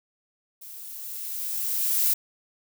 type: noise with level ramp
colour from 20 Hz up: violet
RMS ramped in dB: -43 to -21 dBFS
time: 0.61-2.14 s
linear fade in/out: 10 ms
effects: none